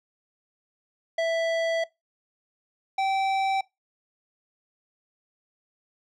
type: tone pair in turn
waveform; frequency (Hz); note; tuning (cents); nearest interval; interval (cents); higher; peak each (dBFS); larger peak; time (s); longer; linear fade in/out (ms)
square; 660 / 774.3; E5 / G5; +2 / -22; minor third; 276; second; -23 / -23; neither; 1.18-1.84 / 2.98-3.61; first; 5
effects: noise-tail reverb RT60 0.2 s tail -22 dB re dry + low-pass 4000 Hz 12 dB/octave